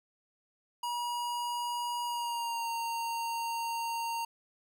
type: tone with pitch glide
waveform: square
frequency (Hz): 960 to 924.1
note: B5 to A#5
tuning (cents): -49 to -15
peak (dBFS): -33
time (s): 0.83-4.25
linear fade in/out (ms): 5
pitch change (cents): -66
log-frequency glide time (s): 2.04-2.68
effects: none